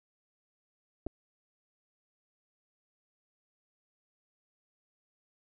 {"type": "clicks", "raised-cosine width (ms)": 2, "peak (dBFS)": -24, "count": 2, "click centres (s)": [1.065, 1.068], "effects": []}